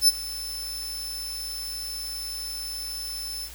sawtooth tone with ADSR envelope, 5274 Hz, E8, in tune, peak -10 dBFS, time 0.01-3.5 s, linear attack 70 ms, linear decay 27 ms, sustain -19 dB, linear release 60 ms, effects added 60 Hz sine -44 dBFS peak until 3.54 s + white hiss -44 dBFS RMS until 3.54 s

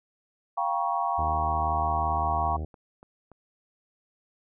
sine chord, G half-diminished seventh, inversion third, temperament equal with one note detuned, 698.5 / 784 / 952.5 / 1108.7 Hz, F5 / G5 / Bb5 / Db6, 0 / 0 / +37 / 0 cents, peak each -30 dBFS, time 0.57-2.57 s, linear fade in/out 10 ms
harmonic tone, 77.8 Hz, D#2, in tune, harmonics 1 / 2 / 3 / 4 / 5 / 6 / 7 / 8 / 9 / 10, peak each -30 / -41 / -45 / -44 / -46 / -50 / -50 / -51 / -51 / -53 dBFS, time 1.18-2.65 s, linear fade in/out 5 ms
click train, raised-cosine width 1 ms, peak -35 dBFS, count 6, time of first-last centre 1.88-3.317 s, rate 3.48 Hz
effects none

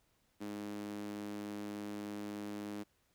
sawtooth tone with high-pass filter, 103.4 Hz, G#2, 7 cents flat, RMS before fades -43 dBFS, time 0.4-2.84 s, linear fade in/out 20 ms, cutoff 260 Hz, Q 4.5, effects pink hiss -75 dBFS RMS until 3.14 s

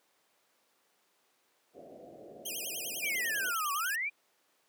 pink low-pass noise, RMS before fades -43 dBFS, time 1.73-3.54 s, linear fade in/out 50 ms, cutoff 720 Hz, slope 96 dB/octave
5% pulse tone with vibrato, 2800 Hz, F7, 4 cents sharp, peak -28 dBFS, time 2.45-3.96 s, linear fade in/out 10 ms, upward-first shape sine, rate 10 Hz, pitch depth 260 cents each way
sine exponential two-way sweep, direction down then up, 2457 to 1108.7 to 2457 Hz, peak -31 dBFS, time 3.01-4.1 s, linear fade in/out 20 ms, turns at 3.73 s
effects pink hiss -71 dBFS RMS until 4.68 s + high-pass 400 Hz 12 dB/octave

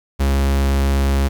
45% pulse tone, 68.6 Hz, C#2, 17 cents flat, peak -14 dBFS, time 0.19-1.29 s, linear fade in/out 20 ms, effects 8-bit

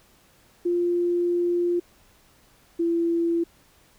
sine tone pair in turn, 349.2 / 337.3 Hz, F4 / E4, 0 / +40 cents, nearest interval minor second, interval 60 cents, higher first, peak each -20 dBFS, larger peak neither, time 0.65-1.8 / 2.79-3.44 s, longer first, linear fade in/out 10 ms, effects pink hiss -58 dBFS RMS until 3.98 s

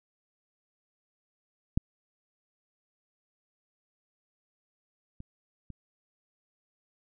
clicks, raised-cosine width 5 ms, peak -12 / -30 / -30 dBFS, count 3, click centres 1.775 / 5.204 / 5.703 s, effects none

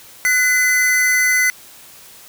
square tone pair together, 1480 / 2027 Hz, F#6 / B6, 0 / +45 cents, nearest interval perfect fourth, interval 545 cents, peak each -22 / -14 dBFS, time 0.25-1.5 s, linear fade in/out 0 ms, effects white hiss -42 dBFS RMS until 2.28 s

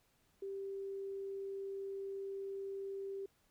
sine tone, 392 Hz, G4, in tune, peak -40 dBFS, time 0.42-3.26 s, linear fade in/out 5 ms, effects pink hiss -74 dBFS RMS until 3.5 s

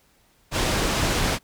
pink low-pass noise, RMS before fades -23 dBFS, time 0.51-1.39 s, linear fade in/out 50 ms, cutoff 7700 Hz, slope 12 dB/octave, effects pink hiss -61 dBFS RMS until 1.43 s

